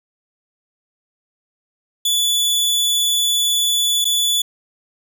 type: tone with dropouts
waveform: sawtooth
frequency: 3453 Hz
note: A7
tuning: 33 cents flat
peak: -12 dBFS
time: 2.05-4.42 s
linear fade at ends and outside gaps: 5 ms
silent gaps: 4.045-4.052 s
effects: none